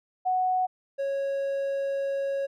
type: tone pair in turn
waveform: sine / triangle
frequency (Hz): 740 / 551.2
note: F#5 / C#5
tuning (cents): 0 / -10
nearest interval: perfect fourth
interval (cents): 510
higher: first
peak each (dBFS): -22 / -24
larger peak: first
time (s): 0.25-0.67 / 0.98-2.47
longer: second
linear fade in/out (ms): 20
effects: none